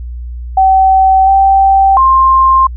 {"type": "tone with pitch steps", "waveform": "sine", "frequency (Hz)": [765, 778, 1057], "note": ["G5", "G5", "C6"], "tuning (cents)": [-42, -13, 17], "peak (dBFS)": -4, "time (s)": [0.57, 2.67], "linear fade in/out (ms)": 5, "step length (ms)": 700, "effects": ["added 60 Hz sine -20 dBFS peak until 2.76 s"]}